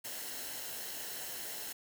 white noise with comb filter, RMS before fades -42 dBFS, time 0.04-1.73 s, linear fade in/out 10 ms, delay 0.84 ms, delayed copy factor -0.5, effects none

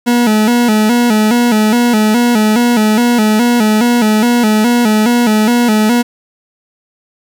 40% pulse tone with vibrato, 227.2 Hz, A#3, 44 cents flat, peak -7 dBFS, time 0.06-6.03 s, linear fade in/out 20 ms, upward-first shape square, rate 2.4 Hz, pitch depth 100 cents each way, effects 7-bit

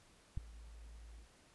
sine tone with ADSR envelope, 55.3 Hz, A1, 9 cents sharp, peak -28 dBFS, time 0.37-1.29 s, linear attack 5 ms, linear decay 6 ms, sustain -23 dB, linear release 120 ms, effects pink hiss -66 dBFS RMS until 1.54 s + resampled to 24000 Hz

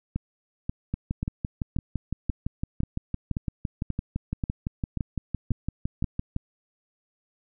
two click trains, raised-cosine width 5 ms, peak -15 / -15 dBFS, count 33 / 12, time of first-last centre 0.94-6.364 / 0.16-6.042 s, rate 5.9 / 1.87 Hz, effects none

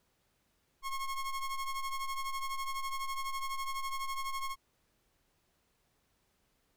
square ring-modulated tone, 543 Hz, C#5, 36 cents flat, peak -32 dBFS, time 0.82-4.56 s, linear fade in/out 50 ms, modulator 537 Hz, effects pink hiss -75 dBFS RMS until 6.76 s

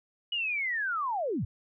sine linear sweep, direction down, 2936 to 73.42 Hz, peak -28 dBFS, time 0.32-1.45 s, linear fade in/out 5 ms, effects none

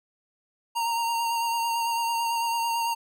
square tone with vibrato, 927 Hz, A#5, 10 cents flat, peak -25 dBFS, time 0.75-2.95 s, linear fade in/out 20 ms, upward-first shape triangle, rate 9 Hz, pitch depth 23 cents each way, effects none

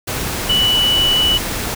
sine tone in noise, 2960 Hz, F#7, in tune, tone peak -12 dBFS, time 0.49-1.38 s, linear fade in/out 10 ms, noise pink, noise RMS -22 dBFS, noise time 0.07-1.75 s, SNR +7 dB, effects none

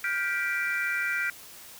sine chord, G dominant seventh, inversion third, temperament just, 1411.2 / 1568 / 1960 / 2352 Hz, F6 / G6 / B6 / D7, +18 / 0 / -14 / +2 cents, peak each -31 dBFS, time 0.04-1.3 s, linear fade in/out 2 ms, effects tanh soft clip ceiling -17 dBFS + white hiss -47 dBFS RMS until 1.79 s

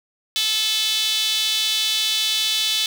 sawtooth tone with high-pass filter, 434.9 Hz, A4, 20 cents flat, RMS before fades -21 dBFS, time 0.36-2.86 s, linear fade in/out 0 ms, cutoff 3500 Hz, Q 4.3, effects none

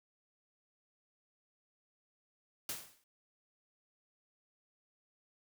white noise with exponential decay, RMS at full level -37 dBFS, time 2.69-3.04 s, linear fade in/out 2 ms, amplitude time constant 74 ms, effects none

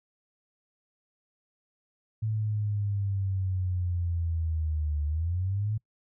sine linear two-way sweep, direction down then up, 110.1 to 73.42 to 110.1 Hz, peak -26 dBFS, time 2.22-5.78 s, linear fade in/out 10 ms, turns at 5.05 s, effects noise-tail reverb RT60 0.1 s tail -26 dB re dry

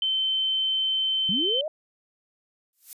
sine tone, 3085 Hz, G7, 28 cents flat, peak -22 dBFS, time 0.02-1.61 s, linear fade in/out 2 ms
sine linear sweep, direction up, 164.81 to 645 Hz, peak -27 dBFS, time 1.29-1.68 s, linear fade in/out 2 ms
violet noise with exponential growth, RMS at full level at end -34 dBFS, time 2.73-2.93 s, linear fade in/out 1 ms, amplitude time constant 42 ms
effects resampled to 32000 Hz

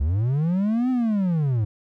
triangle linear two-way sweep, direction up then down, 64.6 to 260 to 100.6 Hz, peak -17 dBFS, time 0-1.65 s, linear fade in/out 10 ms, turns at 0.9 s, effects none

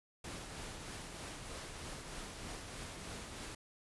pink noise with tremolo, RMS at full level -45 dBFS, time 0.24-3.55 s, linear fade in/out 5 ms, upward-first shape triangle, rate 3.2 Hz, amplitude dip 35%, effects resampled to 24000 Hz

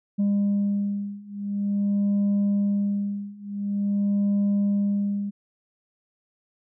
sine beating tone pair, 201.7 / 202.17 Hz, G3 / G#3, +50 / -46 cents, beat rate 0.47 Hz, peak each -23 / -22 dBFS, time 0.18-5.31 s, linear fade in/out 20 ms, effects tanh soft clip ceiling -18 dBFS

